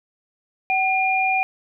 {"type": "tone pair together", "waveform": "sine", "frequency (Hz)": [760, 2413], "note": ["F#5", "D7"], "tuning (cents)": [46, 46], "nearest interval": "octave + minor sixth", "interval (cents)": 2000, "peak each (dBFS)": -20, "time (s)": [0.7, 1.43], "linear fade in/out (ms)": 0, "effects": []}